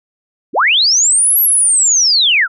sine linear two-way sweep, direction up then down, 168 to 11840 to 1271 Hz, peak -8 dBFS, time 0.53-2.48 s, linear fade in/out 50 ms, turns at 1.4 s, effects none

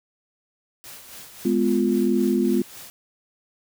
white noise with tremolo, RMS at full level -40 dBFS, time 0.84-2.9 s, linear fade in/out 0 ms, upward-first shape sine, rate 3.7 Hz, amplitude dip 50%
sine chord, F diminished, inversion first, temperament just, 209.5 / 251.4 / 349.2 Hz, Ab3 / Cb4 / F4, +15 / +31 / 0 cents, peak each -22 dBFS, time 1.45-2.62 s, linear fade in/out 5 ms
effects none

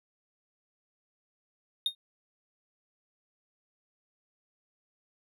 triangle tone with exponential decay, 3693 Hz, A#7, 17 cents flat, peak -21 dBFS, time 1.86-1.95 s, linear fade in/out 2 ms, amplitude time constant 19 ms, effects none

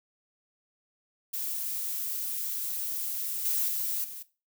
violet noise with level steps, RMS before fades -33 / -28 / -31 / -41 dBFS, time 1.33-4.23 s, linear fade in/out 10 ms, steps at 3.45 / 3.68 / 4.04 s, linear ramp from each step 5 ms, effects noise-tail reverb RT60 0.3 s tail -17 dB re dry

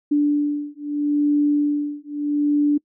sine beating tone pair, 292.2 / 292.98 Hz, D4 / D4, -9 / -4 cents, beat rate 0.78 Hz, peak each -20 dBFS, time 0.11-2.78 s, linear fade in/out 10 ms, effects noise-tail reverb RT60 0.1 s tail -25 dB re dry

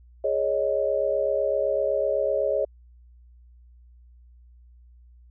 sine chord, Ab suspended fourth, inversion none, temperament equal, 415.3 / 554.4 / 622.3 Hz, Ab4 / Db5 / Eb5, 0 / 0 / 0 cents, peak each -28 / -24 / -26 dBFS, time 0.24-2.65 s, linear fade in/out 5 ms, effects added 60 Hz sine -49 dBFS peak until 5.3 s

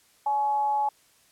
sine tone with frequency modulation, 845 Hz, G#5, 30 cents sharp, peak -22 dBFS, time 0.26-0.89 s, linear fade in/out 5 ms, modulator 269 Hz, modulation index 0.22, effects white hiss -61 dBFS RMS until 1.31 s + low-pass 12000 Hz 12 dB/octave

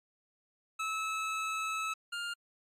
25% pulse tone pair in turn, 1300 / 1405.8 Hz, E6 / F6, -24 / +11 cents, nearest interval minor second, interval 135 cents, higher second, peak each -29 / -32 dBFS, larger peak first, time 0.79-1.94 / 2.12-2.34 s, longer first, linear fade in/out 10 ms, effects low-pass 9000 Hz 12 dB/octave + AAC 64 kbps

